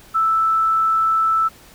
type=tone; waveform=sine; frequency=1318.5 Hz; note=E6; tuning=in tune; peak=-14 dBFS; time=0.14-1.49 s; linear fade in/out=20 ms; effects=pink hiss -46 dBFS RMS until 1.74 s